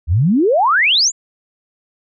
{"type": "exponential sweep", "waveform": "sine", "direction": "up", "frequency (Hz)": [71.5, 7459], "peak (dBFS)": -10, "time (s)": [0.07, 1.12], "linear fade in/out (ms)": 50, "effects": []}